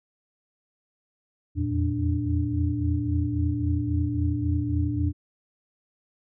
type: tone cluster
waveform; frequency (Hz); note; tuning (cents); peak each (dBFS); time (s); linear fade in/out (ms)
sine; 82.5 / 86.2 / 115.4 / 293.6; E2 / F2 / A#2 / D4; +2 / -22 / -17 / 0; -28; 1.55-5.13; 50
effects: none